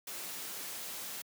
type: noise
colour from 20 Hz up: white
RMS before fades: -42 dBFS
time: 0.07-1.22 s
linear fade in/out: 5 ms
effects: high-pass 150 Hz 12 dB/octave